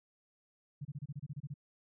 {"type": "tone bursts", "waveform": "sine", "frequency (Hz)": 143.2, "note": "D3", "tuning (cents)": -43, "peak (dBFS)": -38, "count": 11, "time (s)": [0.81, 1.541], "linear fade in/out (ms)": 10, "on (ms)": 41, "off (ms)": 28, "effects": []}